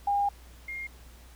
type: tone pair in turn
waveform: sine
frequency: 808 / 2125 Hz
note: G#5 / C7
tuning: -48 / +26 cents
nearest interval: octave + perfect fourth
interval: 1674 cents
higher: second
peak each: -23 / -34 dBFS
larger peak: first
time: 0.07-0.29 / 0.68-0.87 s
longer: first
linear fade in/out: 5 ms
effects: added 60 Hz sine -49 dBFS peak until 1.35 s + pink hiss -56 dBFS RMS until 1.35 s